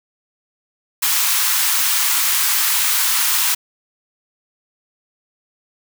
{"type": "high-pass noise", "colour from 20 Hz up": "white", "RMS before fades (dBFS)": -17, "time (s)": [1.02, 3.55], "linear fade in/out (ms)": 10, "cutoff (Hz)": 870, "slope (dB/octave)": 48, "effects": []}